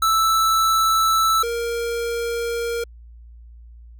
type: tone pair in turn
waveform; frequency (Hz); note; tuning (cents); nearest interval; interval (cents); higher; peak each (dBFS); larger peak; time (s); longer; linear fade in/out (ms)
square; 1318.5 / 467.8; E6 / A#4; 0 / +6; octave + tritone; 1794; first; -16 / -23; first; 0.02-1.43 / 1.43-2.84; neither; 5
effects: added 58 Hz sine -40 dBFS peak until 3.99 s